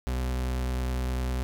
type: tone with vibrato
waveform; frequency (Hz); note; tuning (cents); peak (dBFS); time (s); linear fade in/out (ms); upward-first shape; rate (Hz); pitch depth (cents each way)
40% pulse; 63; B1; +35; -26; 0.07-1.43; 0; sine; 10; 14
effects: none